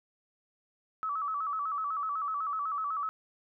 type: tone with vibrato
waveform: sine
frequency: 1219 Hz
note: D#6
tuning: 36 cents flat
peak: -30 dBFS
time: 1.03-3.09 s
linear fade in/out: 0 ms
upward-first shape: square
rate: 8 Hz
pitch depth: 99 cents each way
effects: none